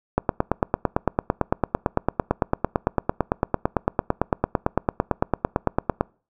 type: click train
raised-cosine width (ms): 1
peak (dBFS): -4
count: 53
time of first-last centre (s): 0.18-6.01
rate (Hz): 8.92
effects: noise-tail reverb RT60 0.4 s tail -26 dB re dry

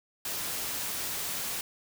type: noise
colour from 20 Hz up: white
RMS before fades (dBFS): -34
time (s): 0.25-1.61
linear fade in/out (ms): 2
effects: none

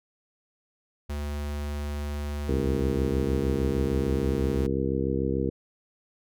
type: tone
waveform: square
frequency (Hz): 73.1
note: D2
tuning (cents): -7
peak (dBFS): -30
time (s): 1.09-4.67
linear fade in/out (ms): 10
type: harmonic tone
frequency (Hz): 66.8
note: C2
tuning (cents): +36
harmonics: 1 / 2 / 3 / 4 / 5 / 6 / 7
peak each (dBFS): -32 / -32 / -32 / -32 / -32 / -32 / -32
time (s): 2.48-5.5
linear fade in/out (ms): 5
effects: none

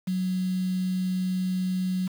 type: tone with quantisation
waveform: sine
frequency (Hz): 184.8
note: F#3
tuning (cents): -2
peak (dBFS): -24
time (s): 0.07-2.08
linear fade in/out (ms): 10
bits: 7
effects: none

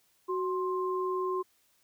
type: tone pair together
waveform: sine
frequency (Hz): 371.3 / 1053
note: F#4 / C6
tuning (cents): +6 / +11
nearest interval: octave + tritone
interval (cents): 1805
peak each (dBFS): -30 / -33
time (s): 0.28-1.43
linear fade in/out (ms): 20
effects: white hiss -69 dBFS RMS until 1.83 s

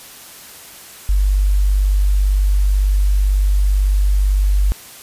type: tone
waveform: sine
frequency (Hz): 49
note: G1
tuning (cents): 0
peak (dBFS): -11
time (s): 1.09-4.72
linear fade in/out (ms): 0
effects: white hiss -38 dBFS RMS until 5.02 s + resampled to 32000 Hz

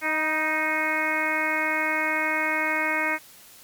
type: harmonic tone with a mistuned harmonic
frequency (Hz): 311.1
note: D#4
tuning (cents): 0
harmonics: 1 / 2 / 3 / 4 / 5 / 6 / 7 / 8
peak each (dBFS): -33 / -32 / -31 / -33 / -30 / -30 / -26 / -34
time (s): 0.01-3.19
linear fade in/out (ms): 50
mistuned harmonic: 3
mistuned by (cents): +24
effects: white hiss -49 dBFS RMS until 3.63 s + MP3 96 kbps

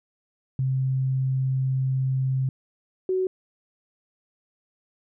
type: tone pair in turn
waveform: sine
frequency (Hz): 131.8 / 373.4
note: C3 / F#4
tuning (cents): +13 / +16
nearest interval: octave + tritone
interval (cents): 1803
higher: second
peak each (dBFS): -21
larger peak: neither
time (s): 0.59-2.49 / 3.09-3.27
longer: first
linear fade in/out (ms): 2
effects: none

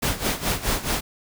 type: noise with tremolo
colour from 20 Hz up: pink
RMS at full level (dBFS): -22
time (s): 0.02-1.01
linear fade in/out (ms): 10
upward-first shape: sine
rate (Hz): 4.7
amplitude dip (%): 80
effects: none

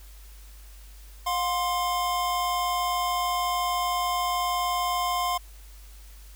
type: tone pair together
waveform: square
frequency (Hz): 713 / 1046.5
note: F5 / C6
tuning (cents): +36 / 0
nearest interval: perfect fifth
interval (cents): 664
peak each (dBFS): -29 / -27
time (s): 1.26-5.38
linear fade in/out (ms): 10
effects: added 50 Hz sine -44 dBFS peak until 6.35 s + white hiss -54 dBFS RMS until 6.35 s

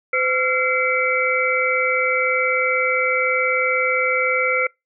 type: tone cluster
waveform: sine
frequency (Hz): 511 / 1368 / 2067 / 2289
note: C5 / F6 / C7 / D7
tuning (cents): -41 / -36 / -22 / -45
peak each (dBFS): -22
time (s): 0.13-4.67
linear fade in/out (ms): 5
effects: noise-tail reverb RT60 0.2 s tail -26 dB re dry

